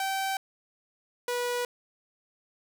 sawtooth tone pair in turn, 774 / 487.6 Hz, G5 / B4, -22 / -22 cents, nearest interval minor sixth, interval 800 cents, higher first, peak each -24 dBFS, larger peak neither, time 0-0.37 / 1.28-1.65 s, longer neither, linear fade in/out 2 ms, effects none

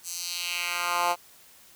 10% pulse tone with high-pass filter sweep, 175 Hz, F3, 4 cents sharp, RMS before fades -29 dBFS, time 0.03-1.16 s, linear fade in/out 50 ms, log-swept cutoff 7300 to 730 Hz, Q 1.8, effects white hiss -54 dBFS RMS until 1.75 s

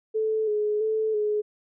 sine tone with vibrato, 429.1 Hz, A4, 43 cents flat, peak -22 dBFS, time 0.14-1.42 s, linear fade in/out 20 ms, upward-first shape square, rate 1.5 Hz, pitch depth 32 cents each way, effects none

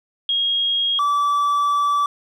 sine / triangle tone pair in turn, 3270 / 1156.1 Hz, G#7 / D6, -28 / -28 cents, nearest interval octave + tritone, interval 1800 cents, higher first, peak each -17 / -14 dBFS, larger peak second, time 0.29-0.99 / 0.99-2.06 s, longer second, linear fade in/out 2 ms, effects none

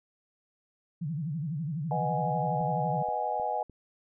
sine tone with vibrato, 154.9 Hz, D#3, 7 cents flat, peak -30 dBFS, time 1.01-3.03 s, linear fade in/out 10 ms, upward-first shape sine, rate 12 Hz, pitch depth 200 cents each way
sine chord, G# minor seventh, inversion first, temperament equal, 493.9 / 622.3 / 740 / 830.6 Hz, B4 / D#5 / F#5 / G#5, 0 / 0 / 0 / 0 cents, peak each -37 / -35 / -33 / -31 dBFS, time 1.91-3.63 s, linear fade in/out 2 ms
clicks, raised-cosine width 3 ms, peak -37 dBFS, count 4, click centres 2.611 / 3.087 / 3.398 / 3.697 s
effects none

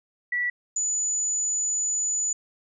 sine tone pair in turn, 1952 / 6956 Hz, B6 / A8, -21 / -21 cents, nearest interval octave + minor seventh, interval 2200 cents, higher second, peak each -23 dBFS, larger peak neither, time 0.32-0.5 / 0.76-2.33 s, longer second, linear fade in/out 5 ms, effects none

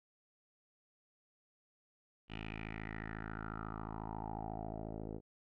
10% pulse tone with low-pass filter sweep, 54.1 Hz, A1, 29 cents flat, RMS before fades -44 dBFS, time 2.28-5.21 s, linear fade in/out 50 ms, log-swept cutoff 2900 to 490 Hz, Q 5.6, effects none

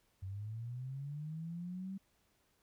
sine linear sweep, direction up, 92.5 to 195.4 Hz, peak -40 dBFS, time 0.22-1.98 s, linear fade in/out 10 ms, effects pink hiss -75 dBFS RMS until 2.62 s

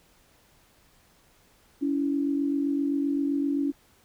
sine tone pair together, 281.9 / 329.6 Hz, C#4 / E4, +29 / 0 cents, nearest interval minor third, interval 271 cents, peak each -24 / -31 dBFS, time 1.81-3.72 s, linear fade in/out 20 ms, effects pink hiss -61 dBFS RMS until 4.04 s

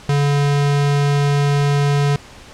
square tone, 143.1 Hz, D3, 45 cents flat, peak -14 dBFS, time 0.09-2.16 s, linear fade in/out 2 ms, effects pink hiss -40 dBFS RMS until 2.53 s + low-pass 7000 Hz 12 dB/octave

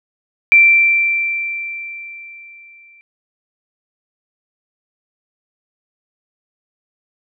sine tone with exponential decay, 2349 Hz, D7, in tune, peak -4 dBFS, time 0.52-3.01 s, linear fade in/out 0 ms, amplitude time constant 540 ms, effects none

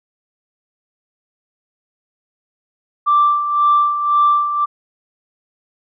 sine tone with tremolo, 1174.7 Hz, D6, in tune, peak -8 dBFS, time 3.06-4.66 s, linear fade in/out 20 ms, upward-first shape sine, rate 1.9 Hz, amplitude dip 65%, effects tanh soft clip ceiling -5 dBFS

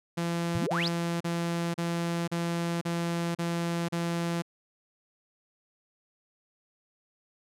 sawtooth tone bursts, 170 Hz, F3, 46 cents flat, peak -24 dBFS, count 8, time 0.17-4.422 s, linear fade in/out 10 ms, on 500 ms, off 36 ms
sine exponential sweep, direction up, 92.5 to 5274 Hz, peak -28 dBFS, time 0.55-0.88 s, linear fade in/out 0 ms
effects low-pass 11000 Hz 12 dB/octave

